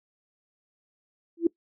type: tone with exponential growth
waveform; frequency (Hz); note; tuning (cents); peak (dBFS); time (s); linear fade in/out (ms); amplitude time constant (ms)
sine; 336; E4; +33; -14; 1.37-1.47; 5; 20
effects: noise-tail reverb RT60 0.1 s tail -22 dB re dry